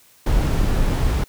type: noise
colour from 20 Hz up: brown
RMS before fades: -18 dBFS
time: 0.26-1.24 s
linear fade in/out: 5 ms
effects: white hiss -53 dBFS RMS until 1.28 s